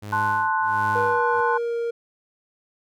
sawtooth tone with tremolo, 103.83 Hz, G#2, in tune, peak -26 dBFS, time 0.02-1.41 s, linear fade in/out 10 ms, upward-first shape sine, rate 1.4 Hz, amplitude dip 100%
sine chord, F# diminished, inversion first, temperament equal, 880 / 1046.5 / 1480 Hz, A5 / C6 / F#6, 0 / 0 / 0 cents, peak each -23 / -24 / -25 dBFS, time 0.12-1.58 s, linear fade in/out 10 ms
triangle tone with pitch glide, 482.3 to 467.5 Hz, B4 to A#4, -41 to +5 cents, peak -21 dBFS, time 0.95-1.91 s, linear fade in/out 10 ms, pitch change -54 cents, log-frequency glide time 1.06-1.76 s
effects none

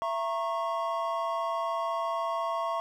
triangle tone cluster, 669 / 935 / 1095 Hz, E5 / A#5 / C#6, +25 / +5 / -22 cents, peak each -30 / -33 / -30 dBFS, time 0.02-2.8 s, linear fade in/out 0 ms, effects none

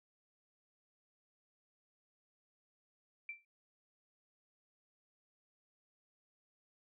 sine tone with exponential decay, 2346 Hz, D7, 2 cents flat, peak -38 dBFS, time 3.29-3.45 s, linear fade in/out 2 ms, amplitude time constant 33 ms, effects none

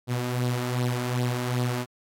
sawtooth tone with flanger, 123.47 Hz, B2, in tune, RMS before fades -27 dBFS, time 0.07-1.86 s, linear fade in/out 50 ms, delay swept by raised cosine 0.21 to 3.31 ms, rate 2.6 Hz, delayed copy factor +0.5, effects AAC 48 kbps

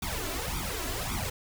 pink noise with flanger, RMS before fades -33 dBFS, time 0.02-1.3 s, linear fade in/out 5 ms, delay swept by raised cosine 0.85 to 3.05 ms, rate 1.8 Hz, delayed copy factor +0.85, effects none

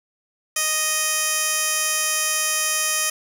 15% pulse tone with band-pass filter, 622.3 Hz, D#5, in tune, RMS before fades -22 dBFS, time 0.56-3.1 s, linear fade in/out 5 ms, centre 9300 Hz, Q 0.84, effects none

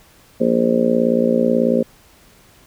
harmonic tone, 58.27 Hz, A#1, in tune, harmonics 3 / 4 / 5 / 6 / 7 / 8 / 9 / 10, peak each -26 / -17 / -26 / -28 / -21 / -26 / -18 / -27 dBFS, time 0.4-1.83 s, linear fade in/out 10 ms, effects pink hiss -50 dBFS RMS until 2.66 s

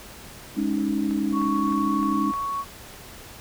sine chord, Ab suspended fourth, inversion none, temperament equal with one note detuned, 207.7 / 279.1 / 311.1 Hz, Ab3 / Db4 / Eb4, 0 / +12 / 0 cents, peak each -26 dBFS, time 0.56-2.32 s, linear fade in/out 20 ms
click train, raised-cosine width 0.5 ms, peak -25 dBFS, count 5, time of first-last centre 1.11-2.337 s, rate 3.26 Hz
sine tone, 1113 Hz, C#6, 7 cents sharp, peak -25 dBFS, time 1.32-2.65 s, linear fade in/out 50 ms
effects pink hiss -43 dBFS RMS until 3.4 s

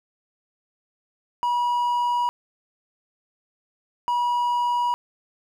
triangle tone pair in turn, 967 / 967 Hz, B5 / B5, -37 / -37 cents, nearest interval unison, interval 0 cents, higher neither, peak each -18 dBFS, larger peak neither, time 1.43-2.29 / 4.08-4.94 s, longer neither, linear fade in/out 0 ms, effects none

